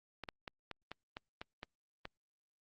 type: clicks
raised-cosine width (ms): 0.3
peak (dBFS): -27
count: 9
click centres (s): 0.237 / 0.288 / 0.478 / 0.713 / 0.916 / 1.169 / 1.415 / 1.631 / 2.054
effects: Opus 48 kbps